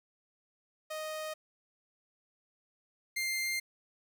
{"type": "tone pair in turn", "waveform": "sawtooth", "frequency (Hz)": [622.3, 2101], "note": ["D#5", "C7"], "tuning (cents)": [0, 7], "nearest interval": "octave + major sixth", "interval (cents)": 2107, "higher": "second", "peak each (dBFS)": [-33, -28], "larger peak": "second", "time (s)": [[0.9, 1.34], [3.16, 3.6]], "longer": "neither", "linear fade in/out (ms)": 10, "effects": ["11-bit"]}